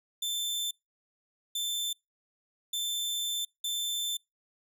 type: tone bursts at uneven times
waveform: sawtooth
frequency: 3545 Hz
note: A7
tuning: 12 cents sharp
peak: -27 dBFS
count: 4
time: 0.22-0.71 / 1.55-1.93 / 2.73-3.45 / 3.64-4.17 s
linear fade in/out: 5 ms
effects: noise-tail reverb RT60 0.2 s tail -26 dB re dry